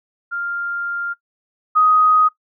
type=tone pair in turn; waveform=sine; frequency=1396.9 / 1252.1 Hz; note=F6 / D#6; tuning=0 / +11 cents; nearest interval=major second; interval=189 cents; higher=first; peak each=-21 / -10 dBFS; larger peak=second; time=0.31-1.14 / 1.75-2.29 s; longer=first; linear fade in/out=20 ms; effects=noise-tail reverb RT60 0.1 s tail -18 dB re dry